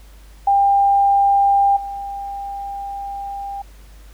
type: tone with level steps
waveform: sine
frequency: 797 Hz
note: G5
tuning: 28 cents sharp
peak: -11 / -25 dBFS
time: 0.47-3.62 s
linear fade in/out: 5 ms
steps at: 1.76 s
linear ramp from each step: 10 ms
effects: added 50 Hz sine -40 dBFS peak until 4.13 s + pink hiss -51 dBFS RMS until 4.13 s